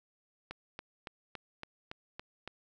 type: click train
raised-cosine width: 0.3 ms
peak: -25 dBFS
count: 8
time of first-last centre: 0.51-2.476 s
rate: 3.56 Hz
effects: none